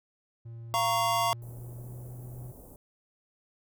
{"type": "tone with pitch glide", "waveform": "triangle", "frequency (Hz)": [115.6, 123.18], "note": ["A#2", "B2"], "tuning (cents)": [-14, -4], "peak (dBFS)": -38, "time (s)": [0.45, 2.52], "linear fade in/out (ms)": 10, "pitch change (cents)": 110, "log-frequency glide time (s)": [1.13, 2.02]}
{"type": "chord", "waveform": "square", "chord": "Bb minor", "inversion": "second", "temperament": "equal with one note detuned", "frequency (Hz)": [690, 932.3, 1108.7], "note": ["F5", "Bb5", "Db6"], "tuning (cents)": [-21, 0, 0], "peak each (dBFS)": -30, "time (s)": [0.74, 1.33], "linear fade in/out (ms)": 0}
{"type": "band-stop noise", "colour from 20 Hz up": "pink", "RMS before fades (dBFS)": -50, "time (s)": [1.42, 2.76], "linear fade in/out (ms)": 2, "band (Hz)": [750, 10000], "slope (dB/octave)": 24}
{"effects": []}